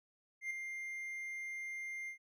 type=tone with ADSR envelope; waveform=triangle; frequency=2100 Hz; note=C7; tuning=6 cents sharp; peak=-33 dBFS; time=0.41-2.18 s; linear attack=95 ms; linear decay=5 ms; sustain=-6 dB; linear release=98 ms; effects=none